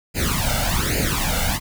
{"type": "noise with flanger", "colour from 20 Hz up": "pink", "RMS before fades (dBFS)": -21, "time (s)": [0.14, 1.6], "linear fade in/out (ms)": 50, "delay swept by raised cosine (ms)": [0.43, 1.42], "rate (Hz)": 1.2, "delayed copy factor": 0.85, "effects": []}